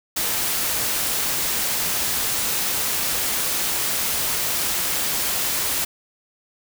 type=noise; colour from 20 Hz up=white; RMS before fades=-23 dBFS; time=0.16-5.85 s; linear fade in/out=10 ms; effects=none